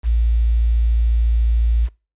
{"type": "tone with quantisation", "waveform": "sine", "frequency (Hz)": 57, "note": "A#1", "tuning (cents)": -38, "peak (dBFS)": -13, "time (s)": [0.03, 1.89], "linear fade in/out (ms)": 50, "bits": 7, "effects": ["noise-tail reverb RT60 0.3 s tail -22 dB re dry", "resampled to 8000 Hz"]}